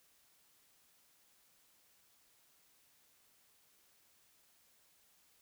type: silence
effects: white hiss -70 dBFS RMS until 5.41 s